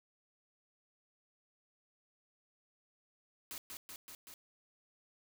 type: noise with echo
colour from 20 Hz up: white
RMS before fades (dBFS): -45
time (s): 3.51-3.58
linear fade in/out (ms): 0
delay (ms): 190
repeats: 4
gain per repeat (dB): -2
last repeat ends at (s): 4.34
effects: none